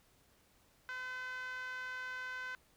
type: tone with band-pass filter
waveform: 5% pulse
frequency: 509 Hz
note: C5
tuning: 48 cents flat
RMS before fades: -43 dBFS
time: 0.89-2.55 s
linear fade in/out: 0 ms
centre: 1400 Hz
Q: 5.7
effects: pink hiss -69 dBFS RMS until 2.76 s